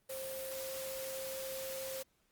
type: tone in noise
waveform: sine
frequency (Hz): 530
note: C5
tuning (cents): +22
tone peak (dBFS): -41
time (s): 0.09-2.03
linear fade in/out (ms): 10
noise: white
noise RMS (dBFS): -45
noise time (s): 0.09-2.03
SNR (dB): +1
effects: pink hiss -75 dBFS RMS until 2.31 s + Opus 32 kbps